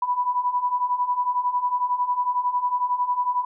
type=beating tone pair; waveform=sine; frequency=980 / 991 Hz; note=B5 / B5; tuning=-14 / +6 cents; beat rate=11 Hz; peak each=-26 / -22 dBFS; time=0.02-3.45 s; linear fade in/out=5 ms; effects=none